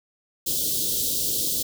white band-stop noise, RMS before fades -25 dBFS, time 0.46-1.63 s, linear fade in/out 10 ms, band 540 to 3300 Hz, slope 48 dB/octave, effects none

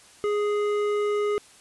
sine tone with hard clipping, 415.3 Hz, G#4, in tune, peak -24 dBFS, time 0.24-1.38 s, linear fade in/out 0 ms, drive 11 dB, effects white hiss -52 dBFS RMS until 1.6 s + resampled to 24000 Hz

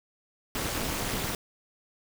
pink noise with amplitude modulation, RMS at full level -27 dBFS, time 0.55-1.35 s, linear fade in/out 2 ms, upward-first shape sine, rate 226 Hz, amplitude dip 100%, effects none

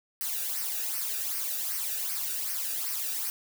blue noise with flanger, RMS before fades -32 dBFS, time 0.21-3.3 s, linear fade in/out 0 ms, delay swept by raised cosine 0.27 to 0.97 ms, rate 2.6 Hz, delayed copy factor -0.65, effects none

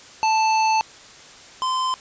square tone pair in turn, 880 / 1031.7 Hz, A5 / C6, 0 / -25 cents, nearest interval minor third, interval 275 cents, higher second, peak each -17 / -21 dBFS, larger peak first, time 0.23-0.81 / 1.62-1.94 s, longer first, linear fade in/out 0 ms, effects white hiss -44 dBFS RMS until 2 s + resampled to 16000 Hz

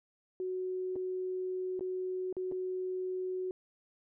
sine tone with dropouts, 370 Hz, F#4, in tune, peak -33 dBFS, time 0.4-3.51 s, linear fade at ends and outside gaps 1 ms, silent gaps 0.957-0.962 / 1.794-1.808 / 2.327-2.367 / 2.515-2.521 s, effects none

